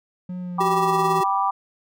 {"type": "tone with pitch glide", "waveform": "triangle", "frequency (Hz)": [180.7, 166.66], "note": ["F#3", "E3"], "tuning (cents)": [-41, 19], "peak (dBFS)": -26, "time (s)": [0.29, 1.21], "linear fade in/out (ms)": 5, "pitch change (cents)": -140, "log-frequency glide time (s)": [0.4, 1.01]}
{"type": "chord", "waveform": "sine", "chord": "G major", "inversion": "none", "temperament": "just", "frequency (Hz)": [784, 980, 1176], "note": ["G5", "B5", "D6"], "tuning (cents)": [0, -14, 2], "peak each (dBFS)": -23, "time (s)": [0.58, 1.51], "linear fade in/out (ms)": 10}
{"type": "tone with tremolo", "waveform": "square", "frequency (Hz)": 381.4, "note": "G4", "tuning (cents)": -47, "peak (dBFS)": -22, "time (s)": [0.6, 1.24], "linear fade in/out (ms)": 10, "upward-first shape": "sine", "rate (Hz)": 18, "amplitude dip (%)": 50}
{"effects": []}